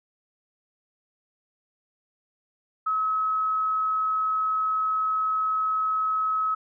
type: tone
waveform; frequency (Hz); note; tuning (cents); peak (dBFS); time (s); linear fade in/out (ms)
sine; 1284; E6; -46; -22; 2.86-6.55; 10
effects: none